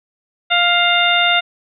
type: harmonic tone with a mistuned harmonic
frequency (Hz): 700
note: F5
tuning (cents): +4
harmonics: 1 / 2 / 3 / 4 / 5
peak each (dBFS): -18 / -18 / -18 / -18 / -18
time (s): 0.5-1.41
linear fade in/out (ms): 20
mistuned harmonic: 5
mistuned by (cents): +58
effects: none